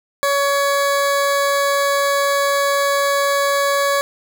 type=tone; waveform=20% pulse; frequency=562 Hz; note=C#5; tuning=24 cents sharp; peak=-10 dBFS; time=0.23-4.01 s; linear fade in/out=0 ms; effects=none